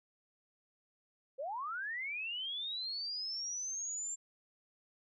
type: linear sweep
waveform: sine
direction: up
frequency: 497.1 to 7390 Hz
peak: -37 dBFS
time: 1.38-4.16 s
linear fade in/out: 20 ms
effects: none